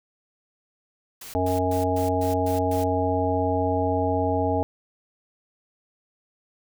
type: noise bursts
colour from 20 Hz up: white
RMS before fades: -40 dBFS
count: 7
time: 1.21-2.84 s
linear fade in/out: 5 ms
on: 130 ms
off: 120 ms
type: harmonic tone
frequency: 91.9 Hz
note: F#2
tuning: 11 cents flat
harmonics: 1 / 3 / 5 / 7 / 9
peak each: -27 / -27 / -27 / -27 / -27 dBFS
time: 1.35-4.63 s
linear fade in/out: 0 ms
effects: none